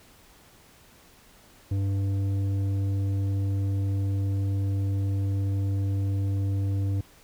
triangle tone with tanh clipping, 98.2 Hz, G2, 4 cents sharp, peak -25 dBFS, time 1.71-7.01 s, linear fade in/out 5 ms, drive 13 dB, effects pink hiss -55 dBFS RMS until 7.23 s

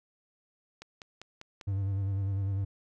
click train, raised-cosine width 0.2 ms, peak -27 dBFS, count 5, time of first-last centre 0.82-1.612 s, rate 5.05 Hz
triangle tone with vibrato, 98 Hz, G2, in tune, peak -26 dBFS, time 1.67-2.65 s, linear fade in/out 10 ms, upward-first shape sine, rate 10 Hz, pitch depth 40 cents each way
effects none

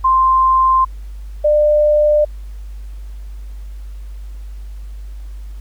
sine tone pair in turn, 1046.5 / 598 Hz, C6 / D5, 0 / +31 cents, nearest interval minor seventh, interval 969 cents, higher first, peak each -9 dBFS, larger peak neither, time 0.04-0.85 / 1.44-2.25 s, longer neither, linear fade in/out 10 ms, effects added 50 Hz sine -27 dBFS peak until 5.6 s + pink hiss -52 dBFS RMS until 5.6 s

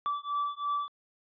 triangle beating tone pair, 1157 / 1160 Hz, D6 / D6, -26 / -22 cents, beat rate 3 Hz, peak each -31 dBFS, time 0.06-0.88 s, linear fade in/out 0 ms, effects resampled to 11025 Hz

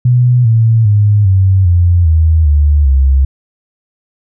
sine tone with pitch steps, 123.47 / 113.22 / 103.83 / 95.21 / 87.31 / 80.06 / 73.42 / 67.32 Hz, B2 / A2 / G#2 / G2 / F2 / D#2 / D2 / C2, 0 / +50 / 0 / -50 / 0 / +50 / 0 / +50 cents, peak -5 dBFS, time 0.05-3.25 s, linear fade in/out 5 ms, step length 400 ms, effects none

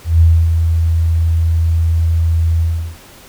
sine tone with ADSR envelope, 82.41 Hz, E2, in tune, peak -4 dBFS, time 0.04-2.97 s, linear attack 170 ms, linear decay 270 ms, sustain -6 dB, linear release 360 ms, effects pink hiss -40 dBFS RMS until 3.28 s

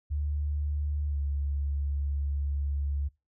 sine tone with pitch glide, 73.42 to 70.92 Hz, D2 to C#2, 0 to +40 cents, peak -27 dBFS, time 0.1-3.09 s, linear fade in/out 20 ms, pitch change -60 cents, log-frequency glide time 1.08-1.18 s, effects noise-tail reverb RT60 0.3 s tail -26 dB re dry

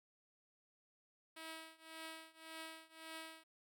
5% pulse tone with tremolo, 321.7 Hz, E4, 42 cents flat, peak -35 dBFS, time 1.36-3.44 s, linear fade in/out 10 ms, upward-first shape triangle, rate 1.8 Hz, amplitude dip 95%, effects none

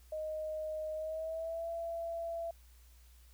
sine tone with pitch glide, 622 to 670.5 Hz, D#5 to E5, -1 to +29 cents, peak -36 dBFS, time 0.12-2.51 s, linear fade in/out 5 ms, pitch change +130 cents, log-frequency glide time 0.94-1.69 s, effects added 60 Hz sine -57 dBFS peak until 3.33 s + white hiss -67 dBFS RMS until 3.33 s

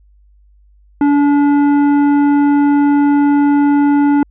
sine tone with tanh clipping, 287.4 Hz, D4, 37 cents flat, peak -10 dBFS, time 1.01-4.23 s, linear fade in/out 2 ms, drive 13 dB, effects added 50 Hz sine -45 dBFS peak until 4.3 s + low-pass 2000 Hz 12 dB/octave

